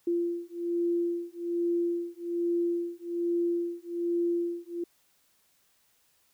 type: beating tone pair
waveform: sine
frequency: 343.5 / 344.7 Hz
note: F4 / F4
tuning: -29 / -23 cents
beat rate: 1.2 Hz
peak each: -30 dBFS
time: 0.07-4.84 s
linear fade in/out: 5 ms
effects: white hiss -68 dBFS RMS until 6.33 s